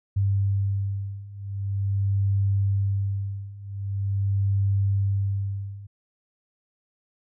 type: beating tone pair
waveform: sine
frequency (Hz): 98.6 / 99.04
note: G2 / G2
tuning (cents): +11 / +18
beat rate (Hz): 0.44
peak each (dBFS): -26 / -24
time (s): 0.16-5.87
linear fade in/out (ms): 10
effects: none